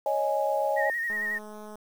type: chord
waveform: sine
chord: C# suspended second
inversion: none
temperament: equal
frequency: 554.4 / 622.3 / 830.6 Hz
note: C#5 / D#5 / G#5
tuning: 0 / 0 / 0 cents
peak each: -28 dBFS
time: 0.06-0.9 s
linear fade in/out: 2 ms
type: tone with vibrato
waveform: sine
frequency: 1864.7 Hz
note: A#6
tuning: in tune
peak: -27 dBFS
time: 0.76-1.39 s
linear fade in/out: 20 ms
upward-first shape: sine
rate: 11 Hz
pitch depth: 40 cents each way
type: click train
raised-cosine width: 1 ms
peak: -31 dBFS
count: 140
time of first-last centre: 1.1-1.756 s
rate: 212 Hz
effects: 8-bit